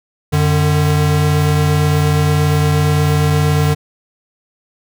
square tone pair together, 91.53 / 149.7 Hz, F#2 / D3, -18 / +33 cents, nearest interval major sixth, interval 851 cents, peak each -17 / -13 dBFS, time 0.32-3.75 s, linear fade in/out 20 ms, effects none

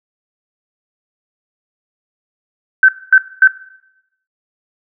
sine tone bursts, 1538 Hz, G6, 33 cents flat, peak -3 dBFS, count 3, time 2.83-3.475 s, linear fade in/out 2 ms, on 55 ms, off 240 ms, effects noise-tail reverb RT60 0.8 s tail -17 dB re dry

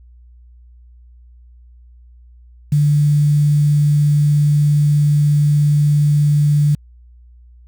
sine tone with quantisation, 147.2 Hz, D3, 4 cents sharp, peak -10 dBFS, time 2.72-6.75 s, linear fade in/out 5 ms, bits 6, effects added 60 Hz sine -41 dBFS peak until 7.67 s

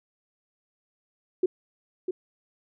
sine tone with echo, 367.2 Hz, F#4, 13 cents flat, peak -18 dBFS, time 1.43-1.46 s, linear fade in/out 5 ms, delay 650 ms, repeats 1, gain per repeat -7 dB, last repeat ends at 2.11 s, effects none

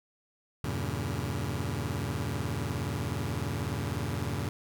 sawtooth chord, E diminished seventh, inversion none, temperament just, 82.41 / 98.89 / 118.67 / 142.4 Hz, E2 / G2 / Bb2 / Db3, 0 / +16 / +31 / +47 cents, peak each -33 / -32 / -32 / -32 dBFS, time 0.64-4.49 s, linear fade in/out 0 ms, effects 10-bit

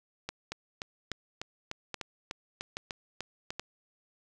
two click trains, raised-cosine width 0.2 ms, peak -18 / -19 dBFS, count 5 / 11, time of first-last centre 0.29-3.596 / 0.52-3.505 s, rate 1.21 / 3.35 Hz, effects none

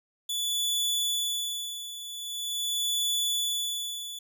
sawtooth tone with tremolo, 3454 Hz, A7, 33 cents flat, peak -22 dBFS, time 0.29-4.19 s, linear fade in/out 5 ms, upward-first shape sine, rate 0.44 Hz, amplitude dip 75%, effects none

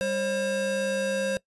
square tone pair together, 197.8 / 535.3 Hz, G3 / C5, +16 / +39 cents, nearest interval octave + perfect fourth, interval 1723 cents, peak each -34 / -26 dBFS, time 0.01-1.37 s, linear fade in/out 0 ms, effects noise-tail reverb RT60 0.1 s tail -21 dB re dry + resampled to 24000 Hz

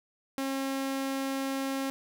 sawtooth tone, 270 Hz, C#4, 45 cents flat, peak -26 dBFS, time 0.38-1.9 s, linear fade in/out 0 ms, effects none

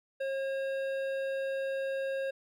sine tone with hard clipping, 540 Hz, C#5, 45 cents flat, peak -33 dBFS, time 0.2-2.31 s, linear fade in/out 10 ms, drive 11 dB, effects none

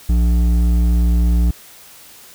sine tone with hard clipping, 58.7 Hz, A#1, 13 cents sharp, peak -13 dBFS, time 0.09-1.51 s, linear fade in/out 5 ms, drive 9 dB, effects white hiss -42 dBFS RMS until 2.34 s

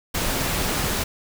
pink noise, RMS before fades -24 dBFS, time 0.14-1.04 s, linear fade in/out 10 ms, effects none

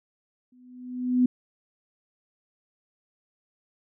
sine tone with exponential growth, 250 Hz, B3, 21 cents sharp, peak -15 dBFS, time 0.52-1.26 s, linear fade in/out 5 ms, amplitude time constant 160 ms, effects none

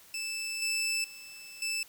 20% pulse tone with level steps, 2637 Hz, E7, in tune, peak -29 / -24 / -41 / -26 dBFS, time 0.14-1.83 s, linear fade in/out 2 ms, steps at 0.62 / 1.04 / 1.62 s, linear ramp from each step 2 ms, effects white hiss -56 dBFS RMS until 1.88 s

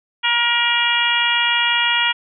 harmonic tone, 474.1 Hz, A#4, 29 cents sharp, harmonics 2 / 3 / 4 / 5 / 6 / 7, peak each -23 / -23 / -22 / -22 / -20 / -22 dBFS, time 0.23-2.13 s, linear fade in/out 20 ms, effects none

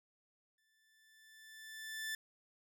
sawtooth tone with exponential growth, 1760 Hz, A6, in tune, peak -34 dBFS, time 0.58-2.15 s, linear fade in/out 2 ms, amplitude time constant 340 ms, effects none

